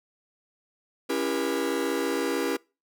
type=chord; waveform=45% pulse; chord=C# diminished seventh; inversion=none; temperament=just; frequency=277.2 / 332.6 / 399.1 / 479 Hz; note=C#4 / E4 / G4 / Bb4; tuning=0 / +16 / +31 / +47 cents; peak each=-31 dBFS; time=1.09-2.57 s; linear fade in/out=10 ms; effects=noise-tail reverb RT60 0.3 s tail -25 dB re dry